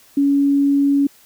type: tone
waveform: sine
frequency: 281 Hz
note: C#4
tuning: 24 cents sharp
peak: -12 dBFS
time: 0.17-1.07 s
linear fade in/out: 5 ms
effects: white hiss -50 dBFS RMS until 1.25 s